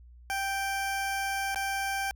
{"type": "tone with dropouts", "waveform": "20% pulse", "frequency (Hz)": 784, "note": "G5", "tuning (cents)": 0, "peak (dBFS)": -24, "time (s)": [0.3, 2.11], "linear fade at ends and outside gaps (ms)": 0, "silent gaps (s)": [1.546, 1.559], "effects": ["added 60 Hz sine -49 dBFS peak until 2.15 s"]}